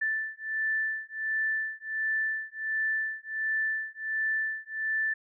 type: beating tone pair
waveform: sine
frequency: 1761 / 1762.4 Hz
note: A6 / A6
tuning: +1 / +2 cents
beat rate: 1.4 Hz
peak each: -31 dBFS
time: 0.01-5.14 s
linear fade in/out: 10 ms
effects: none